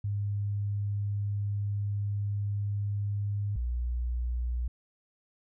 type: tone pair in turn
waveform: sine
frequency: 101.9 / 60.42 Hz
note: G#2 / B1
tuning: -32 / -37 cents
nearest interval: major sixth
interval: 905 cents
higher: first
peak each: -28 dBFS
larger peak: neither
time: 0.04-3.56 / 3.56-4.68 s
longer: first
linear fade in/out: 5 ms
effects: none